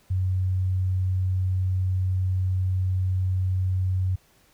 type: tone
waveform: sine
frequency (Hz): 93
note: F#2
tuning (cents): +9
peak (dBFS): -21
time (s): 0.1-4.16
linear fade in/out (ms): 10
effects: pink hiss -60 dBFS RMS until 4.53 s